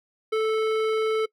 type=tone with hard clipping; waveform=sine; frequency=438.6 Hz; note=A4; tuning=6 cents flat; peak=-23 dBFS; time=0.32-1.26 s; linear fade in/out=10 ms; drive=14 dB; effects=noise-tail reverb RT60 0.1 s tail -23 dB re dry